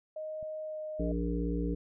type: tone with pitch glide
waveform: sine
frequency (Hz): 622.3 to 618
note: D#5 to D#5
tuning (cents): 0 to -12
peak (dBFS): -36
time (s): 0.16-1.12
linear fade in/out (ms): 5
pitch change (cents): -12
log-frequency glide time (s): 0.63-0.8
type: click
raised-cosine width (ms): 5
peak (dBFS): -40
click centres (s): 0.428
type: harmonic tone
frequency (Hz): 58.27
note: A#1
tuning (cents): 0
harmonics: 1 / 3 / 5 / 7 / 8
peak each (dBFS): -33 / -35 / -35 / -41 / -40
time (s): 0.99-1.75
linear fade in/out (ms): 10
effects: none